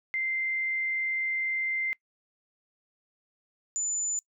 sine tone pair in turn, 2086 / 7016 Hz, C7 / A8, -6 / -6 cents, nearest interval octave + major sixth, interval 2100 cents, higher second, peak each -27 dBFS, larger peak neither, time 0.14-1.93 / 3.76-4.19 s, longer first, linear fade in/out 0 ms, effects noise-tail reverb RT60 0.1 s tail -23 dB re dry

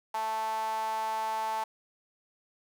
sawtooth tone with high-pass filter, 220 Hz, A3, in tune, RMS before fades -32 dBFS, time 0.14-1.64 s, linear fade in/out 5 ms, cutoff 850 Hz, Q 8.3, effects 11-bit

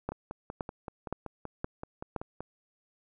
two click trains, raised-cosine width 1 ms, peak -18 / -24 dBFS, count 5 / 13, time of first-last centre 0.09-2.163 / 0.12-2.406 s, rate 1.93 / 5.25 Hz, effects none

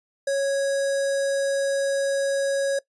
square tone with notch filter, 552 Hz, C#5, 7 cents flat, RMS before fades -23 dBFS, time 0.27-2.79 s, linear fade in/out 5 ms, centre 2800 Hz, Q 1.2, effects noise-tail reverb RT60 0.1 s tail -20 dB re dry + resampled to 24000 Hz

